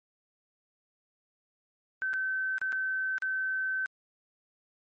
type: tone with dropouts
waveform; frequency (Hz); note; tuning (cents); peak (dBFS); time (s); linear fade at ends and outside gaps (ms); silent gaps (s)
sine; 1536; G6; -36; -28; 2.02-3.86; 0; 2.133-2.138 / 2.582-2.615 / 2.722-2.728 / 3.181-3.222
effects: MP3 32 kbps